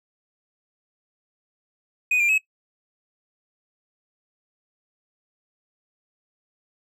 triangle tone with pitch steps, 2489 / 2386 / 2569 Hz, D#7 / D7 / E7, 0 / +27 / -45 cents, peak -16 dBFS, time 2.11-2.38 s, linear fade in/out 5 ms, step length 90 ms, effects noise-tail reverb RT60 0.1 s tail -20 dB re dry

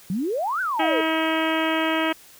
sine exponential two-way sweep, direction up then down, 170 to 1568 to 425.7 Hz, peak -22 dBFS, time 0.1-1.01 s, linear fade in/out 2 ms, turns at 0.61 s
harmonic tone, 320.1 Hz, D#4, 49 cents sharp, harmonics 1 / 2 / 3 / 4 / 5 / 6 / 7 / 8 / 9 / 10, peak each -24 / -27 / -29 / -30 / -31 / -32 / -32 / -33 / -34 / -34 dBFS, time 0.79-2.13 s, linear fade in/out 10 ms
effects white hiss -49 dBFS RMS until 2.39 s

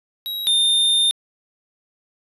square tone pair in turn, 3841 / 3625 Hz, B7 / A#7, -49 / -49 cents, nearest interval minor second, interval 100 cents, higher first, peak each -25 / -15 dBFS, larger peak second, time 0.26-0.47 / 0.47-1.11 s, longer second, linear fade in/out 0 ms, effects resampled to 32000 Hz

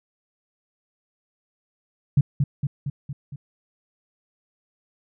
sine tone with echo, 140.5 Hz, C#3, 24 cents sharp, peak -12 dBFS, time 2.17-2.21 s, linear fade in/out 5 ms, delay 230 ms, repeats 5, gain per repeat -4 dB, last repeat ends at 3.36 s, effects none

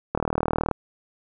click train, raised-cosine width 1 ms, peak -8 dBFS, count 23, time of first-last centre 0.15-0.713 s, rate 39.1 Hz, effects none

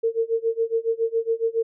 sine tone with tremolo, 455.4 Hz, A#4, 40 cents flat, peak -17 dBFS, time 0.03-1.63 s, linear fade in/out 10 ms, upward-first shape sine, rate 7.2 Hz, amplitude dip 95%, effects none

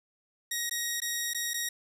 10% pulse tone with dropouts, 1887 Hz, A#6, 21 cents sharp, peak -21 dBFS, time 0.51-1.69 s, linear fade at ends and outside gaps 5 ms, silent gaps 0.696-0.71 / 1.003-1.018 / 1.335-1.346 / 1.535-1.541 s, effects 10-bit

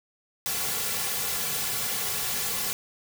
white noise with comb filter, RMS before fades -29 dBFS, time 0.46-2.73 s, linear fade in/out 0 ms, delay 3.2 ms, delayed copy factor -0.9, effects none

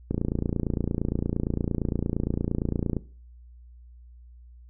click train, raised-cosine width 3 ms, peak -13 dBFS, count 83, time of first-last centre 0.11-2.967 s, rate 28.7 Hz, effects noise-tail reverb RT60 0.4 s tail -18 dB re dry + added 60 Hz sine -46 dBFS peak until 4.69 s

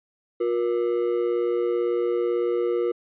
triangle ring-modulated tone, 416.4 Hz, G#4, 5 cents sharp, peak -16 dBFS, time 0.4-2.92 s, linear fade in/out 10 ms, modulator 59 Hz, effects resampled to 8000 Hz

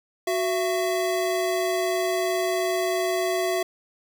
square tone pair together, 370 / 670.6 Hz, F#4 / E5, 0 / +30 cents, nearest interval minor seventh, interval 1030 cents, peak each -26 dBFS, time 0.27-3.63 s, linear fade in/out 5 ms, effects none

